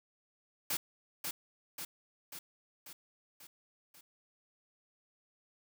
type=noise with echo; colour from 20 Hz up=white; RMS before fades=-34 dBFS; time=0.7-0.77 s; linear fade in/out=5 ms; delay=540 ms; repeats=6; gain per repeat=-4 dB; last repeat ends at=4.01 s; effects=none

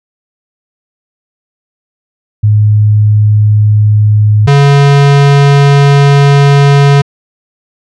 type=tone pair in turn; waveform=sine / square; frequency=105.7 / 141.26 Hz; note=G#2 / C#3; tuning=+31 / +33 cents; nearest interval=perfect fourth; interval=502 cents; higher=second; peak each=-3 dBFS; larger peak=neither; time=2.43-4.47 / 4.47-7.02 s; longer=second; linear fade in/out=10 ms; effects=low-pass 5000 Hz 12 dB/octave

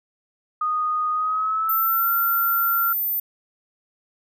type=tone with pitch glide; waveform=sine; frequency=1238 to 1373.6 Hz; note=D#6 to F6; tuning=-9 to -29 cents; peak=-20 dBFS; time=0.61-2.93 s; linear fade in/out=5 ms; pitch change=+180 cents; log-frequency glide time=1.12-2.11 s
type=tone; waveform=sine; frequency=14080 Hz; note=A9; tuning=in tune; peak=-21 dBFS; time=1.69-3.2 s; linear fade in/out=5 ms
effects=none

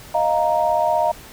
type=chord; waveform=sine; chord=Eb suspended second; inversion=none; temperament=equal; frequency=622.3 / 698.5 / 932.3 Hz; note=Eb5 / F5 / Bb5; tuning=0 / 0 / 0 cents; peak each=-20 dBFS; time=0.14-1.12 s; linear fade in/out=10 ms; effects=pink hiss -41 dBFS RMS until 1.32 s

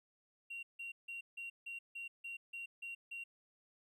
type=tone bursts; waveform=triangle; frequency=2753 Hz; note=F7; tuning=25 cents flat; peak=-40 dBFS; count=10; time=0.5-3.24 s; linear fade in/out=10 ms; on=130 ms; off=160 ms; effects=tanh soft clip ceiling -39 dBFS

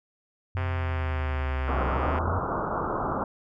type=exponential two-way sweep; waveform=sine; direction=down then up; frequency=92.9 to 63.8 to 92.9 Hz; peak=-26 dBFS; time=0.55-2.39 s; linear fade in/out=0 ms; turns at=1.88 s
type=click train; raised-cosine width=0.5 ms; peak=-19 dBFS; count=211; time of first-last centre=0.57-2.185 s; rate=130 Hz
type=low-pass noise; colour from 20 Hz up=white; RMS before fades=-29 dBFS; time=1.68-3.24 s; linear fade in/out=2 ms; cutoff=1400 Hz; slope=96 dB/octave
effects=none

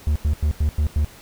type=tone bursts; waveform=triangle; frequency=74.9 Hz; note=D2; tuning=35 cents sharp; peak=-14 dBFS; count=6; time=0.07-1.046 s; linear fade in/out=0 ms; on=86 ms; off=92 ms; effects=pink hiss -45 dBFS RMS until 1.21 s

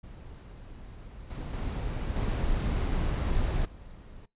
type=noise with level steps; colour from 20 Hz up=brown; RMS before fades=-45 / -36 / -32 / -28 / -47 dBFS; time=0.03-4.26 s; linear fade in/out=10 ms; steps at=1.3 / 1.53 / 2.16 / 3.65 s; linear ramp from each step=5 ms; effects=noise-tail reverb RT60 0.2 s tail -21 dB re dry + resampled to 8000 Hz

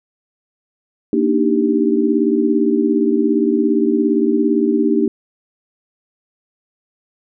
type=chord; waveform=sine; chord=Eb major seventh; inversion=second; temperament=equal; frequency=233.1 / 293.7 / 311.1 / 392 Hz; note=Bb3 / D4 / Eb4 / G4; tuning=0 / 0 / 0 / 0 cents; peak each=-18 dBFS; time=1.13-5.08 s; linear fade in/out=2 ms; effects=none

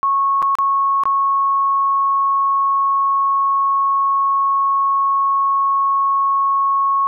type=tone with dropouts; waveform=sine; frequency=1100 Hz; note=C#6; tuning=14 cents flat; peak=-13 dBFS; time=0.03-7.07 s; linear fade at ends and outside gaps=0 ms; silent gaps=0.42-0.426 / 0.553-0.586 / 1.036-1.055 s; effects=none

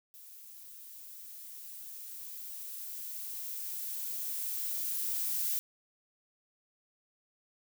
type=noise with level ramp; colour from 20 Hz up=violet; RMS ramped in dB=-52 to -32 dBFS; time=0.14-5.59 s; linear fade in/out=0 ms; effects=none

